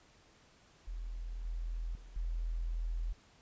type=tone with level steps; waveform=sine; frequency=41.41 Hz; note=E1; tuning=9 cents sharp; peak=-38 / -35 / -49 / -33 dBFS; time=0.87-3.13 s; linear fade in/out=10 ms; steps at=1.45 / 1.95 / 2.16 s; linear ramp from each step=2 ms; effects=pink hiss -64 dBFS RMS until 3.41 s + resampled to 16000 Hz